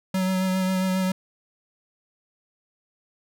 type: tone with vibrato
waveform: square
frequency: 187.2 Hz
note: F#3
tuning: 20 cents sharp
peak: -22 dBFS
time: 0.14-1.12 s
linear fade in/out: 5 ms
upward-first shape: sine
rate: 7.4 Hz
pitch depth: 20 cents each way
effects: none